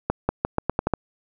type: accelerating click train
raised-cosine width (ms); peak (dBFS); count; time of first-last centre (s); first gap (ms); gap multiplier
1; -6; 8; 0.1-0.937; 190; 0.84
effects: none